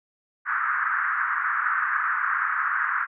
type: band-pass noise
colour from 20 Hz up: pink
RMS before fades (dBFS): -25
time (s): 0.45-3.07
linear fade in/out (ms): 50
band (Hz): 1200 to 1700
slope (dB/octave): 48
effects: none